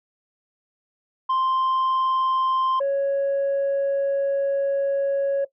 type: tone pair in turn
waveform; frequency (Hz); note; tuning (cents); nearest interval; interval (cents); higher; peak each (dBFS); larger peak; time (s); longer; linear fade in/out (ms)
sine; 1046.5 / 554.4; C6 / C#5; 0 / 0; major seventh; 1100; first; -17; neither; 1.29-2.8 / 2.8-5.45; second; 10
effects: noise-tail reverb RT60 0.1 s tail -17 dB re dry + tanh soft clip ceiling -18 dBFS